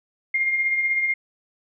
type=tone with tremolo; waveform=sine; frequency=2121 Hz; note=C7; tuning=23 cents sharp; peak=-17 dBFS; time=0.34-1.14 s; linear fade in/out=5 ms; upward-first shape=triangle; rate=16 Hz; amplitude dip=50%; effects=none